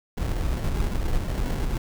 brown noise with sample-and-hold, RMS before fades -25 dBFS, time 0.17-1.78 s, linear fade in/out 5 ms, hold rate 1225 Hz, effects none

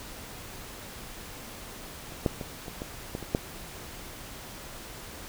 clicks, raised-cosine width 2 ms, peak -28 / -10 / -21 / -24 / -21 / -19 / -26 / -10 dBFS, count 8, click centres 2.122 / 2.262 / 2.412 / 2.682 / 2.819 / 3.151 / 3.227 / 3.349 s, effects pink hiss -43 dBFS RMS until 5.28 s

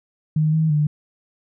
sine tone with pitch steps, 154.8 / 158.6 / 149.8 Hz, D#3 / D#3 / D3, -9 / +33 / +35 cents, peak -15 dBFS, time 0.36-0.87 s, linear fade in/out 5 ms, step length 170 ms, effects none

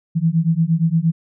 sine beating tone pair, 160 / 168.6 Hz, D#3 / E3, +49 / +39 cents, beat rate 8.6 Hz, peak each -17 dBFS, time 0.15-1.12 s, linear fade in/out 20 ms, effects none

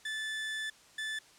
30% pulse tone pair in turn, 1748 / 1748 Hz, A6 / A6, -12 / -12 cents, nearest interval unison, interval 0 cents, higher neither, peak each -32 / -32 dBFS, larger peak neither, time 0.05-0.7 / 0.98-1.19 s, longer first, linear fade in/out 5 ms, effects white hiss -59 dBFS RMS until 1.38 s + low-pass 8000 Hz 12 dB/octave

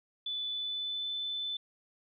sine tone with pitch glide, 3483 to 3515 Hz, A7 to A7, -18 to -2 cents, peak -33 dBFS, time 0.26-1.57 s, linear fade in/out 5 ms, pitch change +16 cents, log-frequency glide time 0.51-1.09 s, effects none

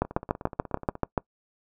two click trains, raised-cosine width 1 ms, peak -9 / -23 dBFS, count 9 / 16, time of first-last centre 0.02-1.178 / 0.05-0.954 s, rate 6.91 / 16.6 Hz, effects noise-tail reverb RT60 0.1 s tail -24 dB re dry

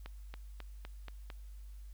accelerating click train, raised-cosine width 0.3 ms, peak -30 dBFS, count 6, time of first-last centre 0.06-1.302 s, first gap 280 ms, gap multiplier 0.94, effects added 50 Hz sine -46 dBFS peak until 1.93 s + white hiss -69 dBFS RMS until 1.93 s

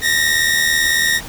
sawtooth tone pair together, 1821.9 / 1900 Hz, A#6 / A#6, -40 / +33 cents, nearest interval minor second, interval 73 cents, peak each -13 dBFS, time 0.01-1.21 s, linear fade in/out 50 ms, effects pink hiss -33 dBFS RMS until 1.28 s

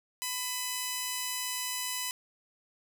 5% pulse tone pair together, 1000.3 / 2550 Hz, B5 / D#7, +22 / +42 cents, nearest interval octave + major third, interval 1620 cents, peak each -21 / -30 dBFS, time 0.22-2.11 s, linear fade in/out 0 ms, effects none

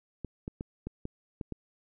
clicks, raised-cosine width 3 ms, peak -23 dBFS, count 7, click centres 0.247 / 0.479 / 0.609 / 0.87 / 1.054 / 1.412 / 1.523 s, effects none

